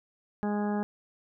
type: harmonic tone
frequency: 207.1 Hz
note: G#3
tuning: 5 cents flat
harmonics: 1 / 2 / 3 / 4 / 5 / 6 / 7 / 8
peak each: -28 / -35 / -40 / -36 / -47 / -46 / -50 / -45 dBFS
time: 0.43-0.83 s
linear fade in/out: 0 ms
effects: none